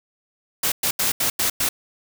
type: noise bursts at uneven times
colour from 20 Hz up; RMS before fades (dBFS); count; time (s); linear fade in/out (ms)
white; -21; 6; 0.63-0.72 / 0.83-0.91 / 0.99-1.12 / 1.2-1.3 / 1.39-1.5 / 1.6-1.69; 5
effects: none